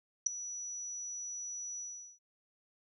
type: tone with ADSR envelope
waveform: sine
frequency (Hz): 5890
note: F#8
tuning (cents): -9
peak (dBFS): -21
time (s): 0.26-2.19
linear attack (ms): 8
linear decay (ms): 4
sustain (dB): -18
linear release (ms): 400
effects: none